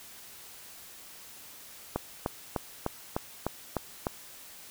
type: click train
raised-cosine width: 1 ms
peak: -14 dBFS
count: 8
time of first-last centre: 1.96-4.068 s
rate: 3.32 Hz
effects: white hiss -49 dBFS RMS until 4.7 s